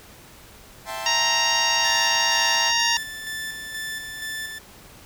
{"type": "chord", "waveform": "sawtooth", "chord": "A minor seventh", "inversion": "second", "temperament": "equal", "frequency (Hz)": [659.3, 784, 880, 1046.5], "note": ["E5", "G5", "A5", "C6"], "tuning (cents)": [0, 0, 0, 0], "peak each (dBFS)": [-30, -32, -31, -32], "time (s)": [0.85, 2.73], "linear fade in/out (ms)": 50}
{"type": "harmonic tone", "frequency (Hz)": 932.3, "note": "A#5", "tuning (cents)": 0, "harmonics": [1, 2, 3, 4, 5, 6, 7], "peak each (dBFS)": [-26, -26, -25, -28, -28, -25, -31], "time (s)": [1.06, 2.97], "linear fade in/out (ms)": 2}
{"type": "tone with tremolo", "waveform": "sawtooth", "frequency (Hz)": 1760, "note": "A6", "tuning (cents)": 0, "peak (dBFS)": -25, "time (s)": [1.84, 4.59], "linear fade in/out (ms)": 10, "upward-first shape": "square", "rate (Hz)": 2.1, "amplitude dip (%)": 40}
{"effects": ["pink hiss -47 dBFS RMS until 5.05 s"]}